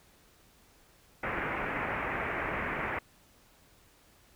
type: low-pass noise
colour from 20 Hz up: white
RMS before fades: -34 dBFS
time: 1.23-2.99 s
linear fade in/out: 5 ms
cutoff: 2300 Hz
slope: 48 dB/octave
effects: pink hiss -62 dBFS RMS until 4.35 s